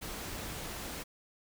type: noise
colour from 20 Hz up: pink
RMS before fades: -41 dBFS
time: 0.01-1.04 s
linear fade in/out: 20 ms
effects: none